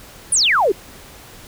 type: exponential sweep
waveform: sine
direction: down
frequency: 10380 to 350 Hz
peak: -12 dBFS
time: 0.32-0.72 s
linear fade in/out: 5 ms
effects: pink hiss -41 dBFS RMS until 1.47 s